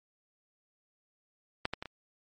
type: clicks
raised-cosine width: 0.3 ms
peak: -13 / -17 / -22 / -25 dBFS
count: 4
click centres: 1.654 / 1.736 / 1.825 / 1.857 s
effects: MP3 48 kbps